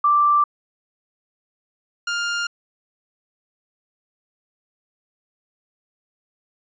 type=tone pair in turn; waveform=sine / sawtooth; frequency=1174.7 / 1404.2 Hz; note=D6 / F6; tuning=0 / +9 cents; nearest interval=minor third; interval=309 cents; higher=second; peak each=-13 / -18 dBFS; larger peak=first; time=0.04-0.44 / 2.07-2.47 s; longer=neither; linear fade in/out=5 ms; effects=resampled to 16000 Hz

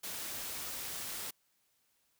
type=noise; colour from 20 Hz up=white; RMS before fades=-41 dBFS; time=0.03-1.31 s; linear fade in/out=10 ms; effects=white hiss -75 dBFS RMS until 2.19 s

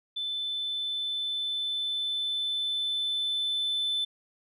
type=tone with level ramp; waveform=sine; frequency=3520 Hz; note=A7; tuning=in tune; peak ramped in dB=-29 to -24 dBFS; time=0.16-4.05 s; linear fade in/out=10 ms; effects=tanh soft clip ceiling -24 dBFS

